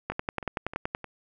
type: two click trains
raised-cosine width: 0.5 ms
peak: -23 / -13 dBFS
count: 4 / 10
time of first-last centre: 0.12-1.043 / 0.1-0.949 s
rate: 3.25 / 10.6 Hz
effects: none